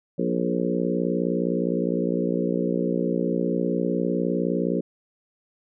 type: harmonic tone with a mistuned harmonic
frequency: 59.7 Hz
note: A#1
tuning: 42 cents sharp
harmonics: 3 / 4 / 5 / 6 / 7 / 8 / 9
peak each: -27 / -28 / -29 / -30 / -30 / -31 / -32 dBFS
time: 0.18-4.81 s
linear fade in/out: 10 ms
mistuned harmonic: 8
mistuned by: -17 cents
effects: none

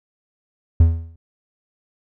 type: tone with exponential decay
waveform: triangle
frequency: 82.41 Hz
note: E2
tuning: in tune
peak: -4 dBFS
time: 0.8-1.16 s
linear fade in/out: 5 ms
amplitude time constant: 78 ms
effects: none

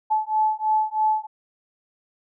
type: beating tone pair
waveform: sine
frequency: 863 / 866.1 Hz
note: A5 / A5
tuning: -34 / -28 cents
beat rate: 3.1 Hz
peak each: -22 dBFS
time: 0.1-1.27 s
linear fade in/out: 20 ms
effects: none

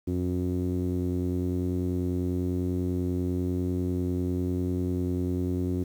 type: tone with low-pass filter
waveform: sawtooth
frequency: 90.1 Hz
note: F#2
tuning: 45 cents flat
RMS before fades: -28 dBFS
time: 0.07-5.84 s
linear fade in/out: 10 ms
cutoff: 320 Hz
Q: 4.3
effects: 9-bit

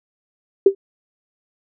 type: tone with exponential decay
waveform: sine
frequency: 392 Hz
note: G4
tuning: in tune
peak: -3 dBFS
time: 0.66-0.75 s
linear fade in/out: 5 ms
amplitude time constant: 19 ms
effects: none

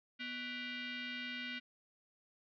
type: tone with frequency modulation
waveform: sine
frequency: 246.3 Hz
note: B3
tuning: 5 cents flat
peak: -40 dBFS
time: 0.19-1.6 s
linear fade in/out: 20 ms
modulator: 866 Hz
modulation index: 3.7
effects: none

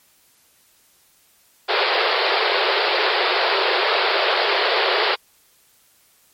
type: band-pass noise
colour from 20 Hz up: pink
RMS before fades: -19 dBFS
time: 1.68-5.16 s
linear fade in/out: 20 ms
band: 370 to 4800 Hz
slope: 96 dB/octave
effects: white hiss -57 dBFS RMS until 6.33 s + MP3 64 kbps

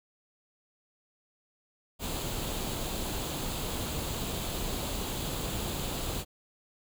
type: noise with comb filter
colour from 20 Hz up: pink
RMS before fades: -34 dBFS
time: 1.99-6.25 s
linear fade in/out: 50 ms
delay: 0.27 ms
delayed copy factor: +0.5
effects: none

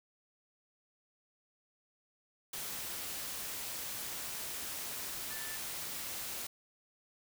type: tone in noise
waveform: sine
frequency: 1760 Hz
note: A6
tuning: in tune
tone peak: -47 dBFS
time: 5.3-5.57 s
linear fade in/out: 5 ms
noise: white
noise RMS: -41 dBFS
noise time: 2.53-6.47 s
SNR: -9 dB
effects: none

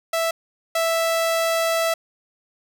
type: tone pair in turn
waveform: sawtooth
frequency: 659.3 / 659.3 Hz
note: E5 / E5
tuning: 0 / 0 cents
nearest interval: unison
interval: 0 cents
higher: neither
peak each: -16 / -15 dBFS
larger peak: second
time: 0.13-0.31 / 0.75-1.94 s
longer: second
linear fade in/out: 5 ms
effects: none

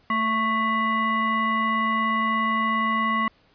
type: tone with frequency modulation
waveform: sine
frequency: 1105 Hz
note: C#6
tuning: 6 cents flat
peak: -20 dBFS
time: 0.1-3.28 s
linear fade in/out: 2 ms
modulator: 883 Hz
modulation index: 1
effects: pink hiss -60 dBFS RMS until 3.54 s + resampled to 11025 Hz

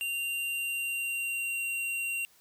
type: tone with pitch glide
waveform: square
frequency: 2776 to 2755 Hz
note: F7 to F7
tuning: -11 to -24 cents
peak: -31 dBFS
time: 0.01-2.25 s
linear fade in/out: 0 ms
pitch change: -13 cents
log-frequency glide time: 0.44-1.64 s
effects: white hiss -62 dBFS RMS until 2.4 s

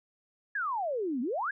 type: exponential two-way sweep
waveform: sine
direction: down then up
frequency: 1728 to 230 to 1728 Hz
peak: -29 dBFS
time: 0.55-1.51 s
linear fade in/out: 5 ms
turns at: 1.21 s
effects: none

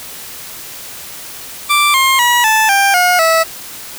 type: tone with pitch steps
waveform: 20% pulse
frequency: 1174.7 / 1064.8 / 965.2 / 875 / 793.1 / 718.9 / 651.7 Hz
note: D6 / C6 / B5 / A5 / G5 / F5 / E5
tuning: 0 / +30 / -40 / -10 / +20 / +50 / -20 cents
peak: -4 dBFS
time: 1.69-3.44 s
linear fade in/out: 20 ms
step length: 250 ms
effects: white hiss -30 dBFS RMS until 3.98 s

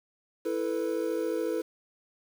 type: chord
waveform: triangle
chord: E suspended fourth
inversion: none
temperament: equal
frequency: 329.6 / 440 / 493.9 Hz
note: E4 / A4 / B4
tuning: 0 / 0 / 0 cents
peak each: -30 dBFS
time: 0.45-1.62 s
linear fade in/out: 10 ms
effects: 8-bit

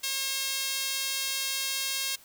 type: tone with high-pass filter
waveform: sawtooth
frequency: 539 Hz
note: C#5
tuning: 49 cents flat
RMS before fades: -31 dBFS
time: 0.03-2.16 s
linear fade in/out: 10 ms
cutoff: 3500 Hz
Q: 0.97
effects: white hiss -55 dBFS RMS until 2.24 s

